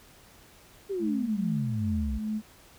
sine exponential sweep, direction down, 410 to 58.5 Hz, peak -28 dBFS, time 0.89-2.19 s, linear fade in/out 20 ms
sine tone with tremolo, 215.2 Hz, A3, 38 cents flat, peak -27 dBFS, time 0.99-2.42 s, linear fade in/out 50 ms, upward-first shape sine, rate 2.4 Hz, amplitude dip 50%
effects pink hiss -55 dBFS RMS until 2.78 s

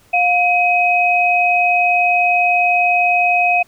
sine tone pair together, 710 / 2530 Hz, F5 / D#7, +28 / +28 cents, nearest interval octave + minor seventh, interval 2200 cents, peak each -14 dBFS, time 0.13-3.63 s, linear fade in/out 10 ms, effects pink hiss -52 dBFS RMS until 3.67 s

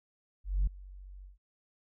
sine tone with ADSR envelope, 47.14 Hz, F#1, 33 cents sharp, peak -21 dBFS, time 0.44-1.38 s, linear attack 230 ms, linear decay 5 ms, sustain -24 dB, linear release 140 ms, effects tanh soft clip ceiling -23 dBFS

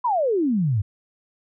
sine exponential sweep, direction down, 1036 to 94.2 Hz, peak -18 dBFS, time 0.04-0.82 s, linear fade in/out 10 ms, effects none

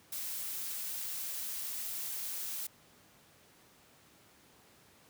blue noise, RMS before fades -39 dBFS, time 0.12-2.67 s, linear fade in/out 5 ms, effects pink hiss -62 dBFS RMS until 5.09 s + high-pass 100 Hz 12 dB/octave

